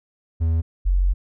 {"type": "tone pair in turn", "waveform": ["triangle", "sine"], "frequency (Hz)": [81.6, 45.47], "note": ["E2", "F#1"], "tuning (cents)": [-17, -29], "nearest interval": "minor seventh", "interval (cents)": 1012, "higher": "first", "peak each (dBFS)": -15, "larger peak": "neither", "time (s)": [[0.4, 0.62], [0.85, 1.14]], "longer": "second", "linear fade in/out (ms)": 20, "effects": []}